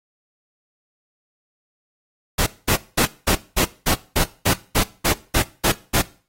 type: noise bursts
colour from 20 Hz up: pink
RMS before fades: -18 dBFS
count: 13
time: 2.38-6.018 s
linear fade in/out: 10 ms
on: 86 ms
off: 210 ms
effects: noise-tail reverb RT60 0.4 s tail -19 dB re dry + AAC 48 kbps